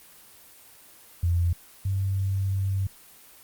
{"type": "tone pair in turn", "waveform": "sine", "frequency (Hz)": [86.2, 96.76], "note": ["F2", "G2"], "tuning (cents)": [-22, -22], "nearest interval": "major second", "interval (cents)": 200, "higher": "second", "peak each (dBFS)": [-20, -23], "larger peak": "first", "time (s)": [[1.23, 1.53], [1.85, 2.87]], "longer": "second", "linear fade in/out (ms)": 5, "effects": ["white hiss -51 dBFS RMS until 3.43 s", "Opus 24 kbps"]}